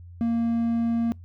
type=tone; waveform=triangle; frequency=231.7 Hz; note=A#3; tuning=10 cents flat; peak=-19 dBFS; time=0.21-1.12 s; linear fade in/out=0 ms; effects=noise-tail reverb RT60 0.2 s tail -26 dB re dry + added 87 Hz sine -41 dBFS peak until 1.24 s